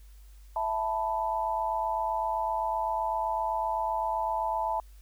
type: chord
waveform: sine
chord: E suspended fourth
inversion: none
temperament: equal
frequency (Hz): 659.3 / 880 / 987.8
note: E5 / A5 / B5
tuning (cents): 0 / 0 / 0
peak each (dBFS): -33 / -29 / -33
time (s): 0.56-4.8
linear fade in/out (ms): 2
effects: added 50 Hz sine -48 dBFS peak until 5.01 s + white hiss -64 dBFS RMS until 5.01 s